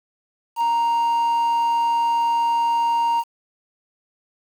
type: tone with quantisation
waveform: triangle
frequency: 932.3 Hz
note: A#5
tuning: in tune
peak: -15 dBFS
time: 0.56-3.24 s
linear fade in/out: 50 ms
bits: 7
effects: none